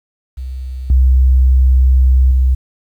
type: tone with level steps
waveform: sine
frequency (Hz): 64.5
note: C2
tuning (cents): -24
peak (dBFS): -21 / -6 / -8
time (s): 0.37-2.55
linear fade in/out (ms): 10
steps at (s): 0.9 / 2.31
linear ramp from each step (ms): 2
effects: 8-bit